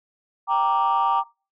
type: chord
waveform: sine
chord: G minor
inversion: none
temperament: equal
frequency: 784 / 932.3 / 1174.7 Hz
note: G5 / Bb5 / D6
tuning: 0 / 0 / 0 cents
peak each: -22 / -20 / -21 dBFS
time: 0.47-1.24 s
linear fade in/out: 50 ms
effects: noise-tail reverb RT60 0.3 s tail -21 dB re dry + tanh soft clip ceiling -13 dBFS